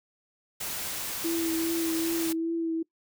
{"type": "noise", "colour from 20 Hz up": "white", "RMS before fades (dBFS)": -34, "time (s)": [0.6, 2.33], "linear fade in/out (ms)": 10}
{"type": "tone with vibrato", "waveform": "sine", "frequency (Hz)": 329.6, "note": "E4", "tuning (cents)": 0, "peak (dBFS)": -26, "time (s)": [1.24, 2.83], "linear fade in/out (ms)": 10, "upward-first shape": "triangle", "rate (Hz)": 2.5, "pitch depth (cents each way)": 26}
{"effects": ["noise-tail reverb RT60 0.1 s tail -22 dB re dry"]}